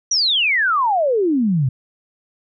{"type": "exponential sweep", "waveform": "sine", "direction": "down", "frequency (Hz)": [5980, 122.1], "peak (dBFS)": -14, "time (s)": [0.11, 1.69], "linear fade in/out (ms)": 5, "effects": []}